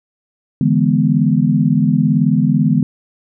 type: chord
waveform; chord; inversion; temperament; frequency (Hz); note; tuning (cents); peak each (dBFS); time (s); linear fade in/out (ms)
sine; E dominant seventh; third; equal; 146.83 / 164.81 / 207.7 / 246.9; D3 / E3 / G#3 / B3; 0 / 0 / 0 / 0; -16; 0.61-2.83; 2
effects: none